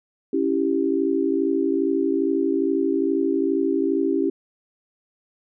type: chord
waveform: sine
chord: C# diminished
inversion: none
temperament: equal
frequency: 277.2 / 329.6 / 392 Hz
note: C#4 / E4 / G4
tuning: 0 / 0 / 0 cents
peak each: -23 dBFS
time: 0.33-4.3 s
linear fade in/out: 5 ms
effects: none